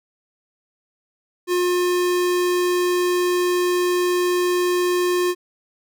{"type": "tone", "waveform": "square", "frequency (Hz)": 357.1, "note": "F4", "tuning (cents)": 39, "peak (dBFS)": -18, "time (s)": [1.47, 5.35], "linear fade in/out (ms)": 50, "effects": []}